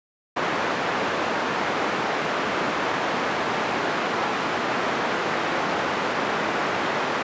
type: band-pass noise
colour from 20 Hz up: white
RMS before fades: -25 dBFS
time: 0.36-7.23 s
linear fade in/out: 10 ms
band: 200 to 1400 Hz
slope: 12 dB/octave
effects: resampled to 16000 Hz